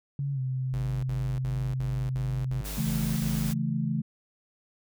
sine tone with pitch glide, 140 to 129.87 Hz, C#3 to C3, +18 to -13 cents, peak -27 dBFS, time 0.19-2.61 s, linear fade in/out 2 ms, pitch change -131 cents, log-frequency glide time 0.33-0.4 s
square tone bursts, 51 Hz, G#1, 31 cents flat, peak -35 dBFS, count 8, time 0.73-3.515 s, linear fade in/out 5 ms, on 300 ms, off 55 ms
white noise, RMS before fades -39 dBFS, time 2.64-3.54 s, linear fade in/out 20 ms
sine chord, A major, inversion first, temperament equal with one note detuned, 138.59 / 164.81 / 218.1 Hz, C#3 / E3 / A3, 0 / 0 / -15 cents, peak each -30 dBFS, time 2.77-4.02 s, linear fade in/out 10 ms
effects none

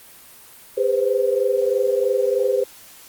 sine tone cluster, 404 / 498.9 / 522 Hz, G#4 / B4 / C5, -48 / +17 / -4 cents, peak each -21 dBFS, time 0.77-2.64 s, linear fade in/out 10 ms, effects white hiss -45 dBFS RMS until 3.08 s + Opus 32 kbps

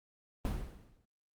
brown noise with exponential decay, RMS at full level -31 dBFS, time 0.45-1.05 s, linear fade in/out 1 ms, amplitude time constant 130 ms, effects Opus 24 kbps

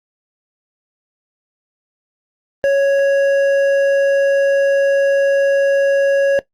triangle tone with hard clipping, 554.4 Hz, C#5, in tune, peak -12 dBFS, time 2.64-6.39 s, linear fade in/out 0 ms, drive 11 dB, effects noise-tail reverb RT60 0.1 s tail -17 dB re dry + Opus 32 kbps

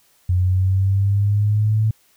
sine linear sweep, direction up, 89.7 to 110 Hz, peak -14 dBFS, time 0.29-1.91 s, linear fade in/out 5 ms, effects white hiss -58 dBFS RMS until 2.16 s

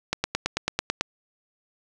click train, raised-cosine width 0.2 ms, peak -6 dBFS, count 9, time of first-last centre 0.13-1.01 s, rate 9.09 Hz, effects 8-bit

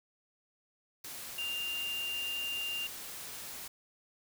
sine tone in noise, 2794 Hz, F7, in tune, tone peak -34 dBFS, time 1.38-2.87 s, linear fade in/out 5 ms, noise white, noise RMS -44 dBFS, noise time 1.04-3.68 s, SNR +7 dB, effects none

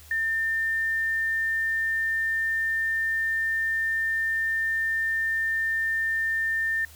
sine tone, 1800 Hz, A6, 39 cents sharp, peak -23 dBFS, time 0.11-6.85 s, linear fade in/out 2 ms, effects added 76 Hz sine -49 dBFS peak until 6.95 s + white hiss -51 dBFS RMS until 6.95 s

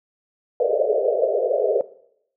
white band-pass noise, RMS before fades -20 dBFS, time 0.6-1.81 s, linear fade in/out 2 ms, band 400 to 650 Hz, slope 96 dB/octave, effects noise-tail reverb RT60 0.7 s tail -18 dB re dry

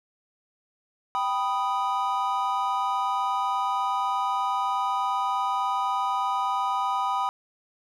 triangle chord, G augmented, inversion none, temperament equal, 784 / 987.8 / 1244.5 Hz, G5 / B5 / D#6, 0 / 0 / 0 cents, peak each -27 / -25 / -27 dBFS, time 1.15-7.29 s, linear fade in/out 0 ms, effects none

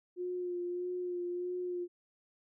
sine tone with vibrato, 356.4 Hz, F4, 35 cents sharp, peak -34 dBFS, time 0.16-1.88 s, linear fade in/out 50 ms, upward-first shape sine, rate 1.6 Hz, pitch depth 22 cents each way, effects none

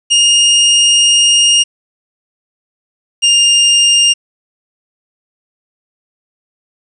sawtooth tone pair in turn, 2840 / 2811 Hz, F7 / F7, +28 / +11 cents, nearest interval unison, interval 17 cents, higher first, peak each -3 dBFS, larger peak neither, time 0.1-1.64 / 3.22-4.14 s, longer first, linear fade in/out 20 ms, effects resampled to 22050 Hz + 7-bit

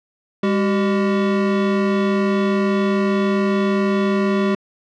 square tone pair together, 202.3 / 382.4 Hz, G#3 / G4, -45 / -43 cents, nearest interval major seventh, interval 1102 cents, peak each -18 / -21 dBFS, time 0.43-4.55 s, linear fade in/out 5 ms, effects low-pass 3000 Hz 12 dB/octave

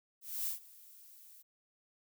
violet noise with ADSR envelope, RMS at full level -35 dBFS, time 0.21-1.43 s, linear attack 260 ms, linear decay 120 ms, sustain -22 dB, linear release 22 ms, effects none

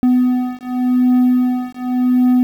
triangle beating tone pair, 250 / 250.88 Hz, B3 / B3, +21 / +27 cents, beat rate 0.88 Hz, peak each -13 dBFS, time 0.03-2.43 s, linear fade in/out 0 ms, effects 7-bit

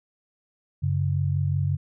sine tone pair together, 95.59 / 141.1 Hz, G2 / C#3, -43 / +31 cents, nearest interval perfect fifth, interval 674 cents, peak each -24 dBFS, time 0.82-1.77 s, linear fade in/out 20 ms, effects none

